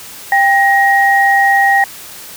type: tone pair together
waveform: sine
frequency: 791.6 / 1885 Hz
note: G5 / A#6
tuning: +17 / +19 cents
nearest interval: octave + minor third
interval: 1502 cents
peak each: -10 dBFS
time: 0.32-1.84 s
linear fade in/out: 2 ms
effects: white hiss -32 dBFS RMS until 2.36 s